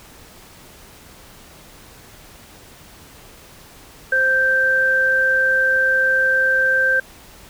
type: tone pair together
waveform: sine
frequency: 523.3 / 1566.8 Hz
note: C5 / G6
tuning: 0 / -1 cents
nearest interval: octave + perfect fifth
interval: 1899 cents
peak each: -23 / -14 dBFS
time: 4.12-7 s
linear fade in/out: 5 ms
effects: pink hiss -44 dBFS RMS until 7.49 s